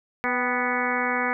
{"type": "harmonic tone with a mistuned harmonic", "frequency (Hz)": 246.9, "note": "B3", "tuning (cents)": 0, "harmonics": [1, 2, 3, 4, 5, 6, 7, 8, 9], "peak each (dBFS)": [-31, -31, -31, -31, -31, -31, -31, -31, -31], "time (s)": [0.24, 1.33], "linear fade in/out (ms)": 0, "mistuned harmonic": 3, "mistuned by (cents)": 51, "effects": []}